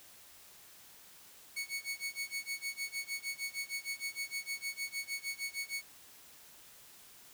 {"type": "tone with tremolo", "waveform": "sawtooth", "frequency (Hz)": 2219, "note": "C#7", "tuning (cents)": 1, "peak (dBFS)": -31, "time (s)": [1.56, 5.82], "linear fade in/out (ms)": 10, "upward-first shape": "sine", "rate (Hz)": 6.5, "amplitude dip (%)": 95, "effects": ["white hiss -57 dBFS RMS until 7.33 s"]}